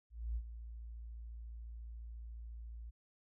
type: tone with ADSR envelope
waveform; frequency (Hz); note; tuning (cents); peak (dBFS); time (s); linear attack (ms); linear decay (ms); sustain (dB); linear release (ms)
sine; 57.1; A#1; -35; -34; 0.1-2.91; 260; 61; -11; 19
effects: none